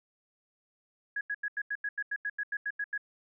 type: tone bursts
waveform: sine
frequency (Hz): 1668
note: G#6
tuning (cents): +7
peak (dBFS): -30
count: 14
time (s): 1.16-2.978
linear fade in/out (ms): 5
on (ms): 50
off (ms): 86
effects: none